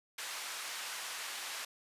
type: band-pass noise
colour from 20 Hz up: pink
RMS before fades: -42 dBFS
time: 0.18-1.65 s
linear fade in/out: 5 ms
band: 1200 to 11000 Hz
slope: 12 dB/octave
effects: resampled to 32000 Hz